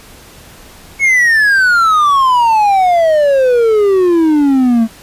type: exponential sweep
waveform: triangle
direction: down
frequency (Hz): 2217 to 220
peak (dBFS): -5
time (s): 0.99-4.88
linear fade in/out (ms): 50
effects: pink hiss -38 dBFS RMS until 5.02 s + resampled to 32000 Hz